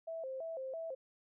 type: tone with vibrato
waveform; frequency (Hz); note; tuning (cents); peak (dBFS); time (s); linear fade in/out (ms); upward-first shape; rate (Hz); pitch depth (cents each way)
sine; 587.3; D5; 0; -39; 0.07-0.95; 10; square; 3; 190
effects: none